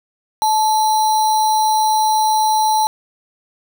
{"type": "tone with sample-and-hold", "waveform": "sine", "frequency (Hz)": 866, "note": "A5", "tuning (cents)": -28, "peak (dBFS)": -12, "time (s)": [0.42, 2.87], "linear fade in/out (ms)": 0, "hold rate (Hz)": 4900, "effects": []}